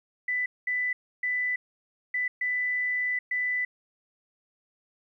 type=tone bursts at uneven times; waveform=sine; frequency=1991 Hz; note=B6; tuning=14 cents sharp; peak=-25 dBFS; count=6; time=0.28-0.46 / 0.67-0.93 / 1.23-1.56 / 2.14-2.28 / 2.41-3.19 / 3.31-3.65 s; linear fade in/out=5 ms; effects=11-bit